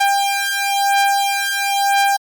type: beating tone pair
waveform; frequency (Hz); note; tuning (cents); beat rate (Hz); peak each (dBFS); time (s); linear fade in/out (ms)
sawtooth; 796 / 797; G5 / G5; +26 / +28; 1; -14; 0-2.17; 10
effects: Opus 32 kbps